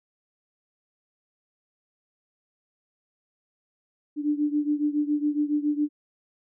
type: beating tone pair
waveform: sine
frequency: 293.7 / 300.9 Hz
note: D4 / D4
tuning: 0 / +42 cents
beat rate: 7.2 Hz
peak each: -24 / -27 dBFS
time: 4.16-5.89 s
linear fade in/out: 50 ms
effects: none